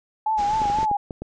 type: tone with vibrato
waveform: sine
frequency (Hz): 846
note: G#5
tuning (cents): +32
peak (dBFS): -19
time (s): 0.26-0.97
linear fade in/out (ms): 5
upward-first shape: sine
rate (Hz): 4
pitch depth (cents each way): 71
type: low-pass noise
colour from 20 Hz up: pink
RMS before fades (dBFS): -36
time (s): 0.37-0.86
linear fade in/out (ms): 20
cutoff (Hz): 7200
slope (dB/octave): 48
type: clicks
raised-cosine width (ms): 2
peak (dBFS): -18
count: 8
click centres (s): 0.618 / 0.656 / 0.7 / 0.787 / 0.83 / 0.914 / 1.108 / 1.22
effects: none